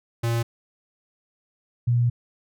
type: tone pair in turn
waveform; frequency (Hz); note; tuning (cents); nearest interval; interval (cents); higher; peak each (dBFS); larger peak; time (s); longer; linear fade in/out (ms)
square / sine; 116.54 / 120.3; A#2 / B2; 0 / -45; minor second; 55; second; -22 / -17; second; 0.23-0.43 / 1.87-2.1; second; 10
effects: none